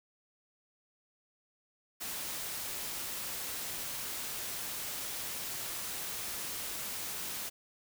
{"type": "noise", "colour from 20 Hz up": "white", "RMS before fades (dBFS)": -39, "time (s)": [2, 7.5], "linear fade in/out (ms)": 20, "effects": []}